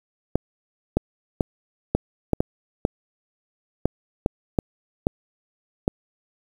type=clicks; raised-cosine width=2 ms; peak=-5 dBFS; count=12; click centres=0.356 / 0.97 / 1.408 / 1.95 / 2.333 / 2.405 / 2.851 / 3.856 / 4.261 / 4.588 / 5.069 / 5.879 s; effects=7-bit